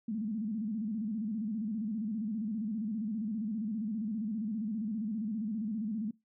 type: tone with vibrato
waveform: sine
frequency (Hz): 216.5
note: A3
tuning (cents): -28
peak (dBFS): -32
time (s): 0.08-6.11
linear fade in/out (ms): 5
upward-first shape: square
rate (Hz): 15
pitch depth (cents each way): 100
effects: noise-tail reverb RT60 0.2 s tail -21 dB re dry